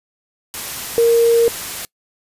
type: tone in noise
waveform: sine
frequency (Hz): 465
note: A#4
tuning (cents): -4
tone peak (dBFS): -9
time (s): 0.98-1.48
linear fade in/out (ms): 0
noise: white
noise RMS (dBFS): -27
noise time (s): 0.54-1.85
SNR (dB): +15
effects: noise-tail reverb RT60 0.1 s tail -24 dB re dry + resampled to 32000 Hz